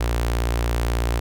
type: tone with notch filter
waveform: sawtooth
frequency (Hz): 58.27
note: A#1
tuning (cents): 0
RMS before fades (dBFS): -22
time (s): 0-1.2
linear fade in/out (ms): 10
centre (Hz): 180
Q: 1.1
effects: none